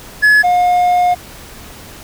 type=tone pair in turn; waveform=triangle; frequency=1701 / 715.2 Hz; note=G#6 / F5; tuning=+41 / +41 cents; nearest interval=octave + minor third; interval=1500 cents; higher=first; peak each=-4 / -7 dBFS; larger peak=first; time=0.22-0.43 / 0.43-1.15 s; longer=second; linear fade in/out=20 ms; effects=pink hiss -35 dBFS RMS until 2.03 s